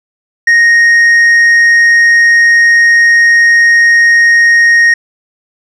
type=tone with tanh clipping; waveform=triangle; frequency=1864.7 Hz; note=A#6; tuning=in tune; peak=-4 dBFS; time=0.47-4.94 s; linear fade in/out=5 ms; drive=8 dB; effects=none